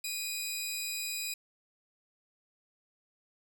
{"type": "tone pair together", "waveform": "15% pulse", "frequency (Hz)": [2467, 3951], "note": ["D#7", "B7"], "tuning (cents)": [-15, 0], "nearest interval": "minor sixth", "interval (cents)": 815, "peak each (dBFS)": [-29, -32], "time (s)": [0.04, 1.34], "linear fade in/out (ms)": 5, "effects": []}